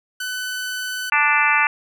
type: tone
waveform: sawtooth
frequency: 1503 Hz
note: F#6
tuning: 27 cents sharp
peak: -21 dBFS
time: 0.2-1.1 s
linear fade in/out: 5 ms
type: harmonic tone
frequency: 293.7 Hz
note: D4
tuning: in tune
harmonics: 3 / 4 / 5 / 6 / 7 / 8 / 9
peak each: -22 / -22 / -22 / -22 / -22 / -22 / -22 dBFS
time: 1.12-1.67 s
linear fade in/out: 2 ms
effects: none